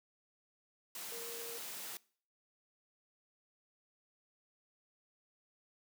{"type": "tone in noise", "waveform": "sine", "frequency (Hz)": 466.2, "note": "A#4", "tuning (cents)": 0, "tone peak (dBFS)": -47, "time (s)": [1.12, 1.58], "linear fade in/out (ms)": 2, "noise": "white", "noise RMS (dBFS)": -45, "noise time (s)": [0.95, 1.97], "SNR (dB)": -5, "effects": ["noise-tail reverb RT60 0.5 s tail -23 dB re dry", "high-pass 200 Hz 12 dB/octave"]}